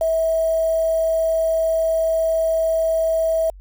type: tone with quantisation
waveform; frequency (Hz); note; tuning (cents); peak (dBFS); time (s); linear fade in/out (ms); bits
sine; 649; E5; -27; -16; 0.01-3.5; 2; 6
effects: added 47 Hz sine -38 dBFS peak until 3.6 s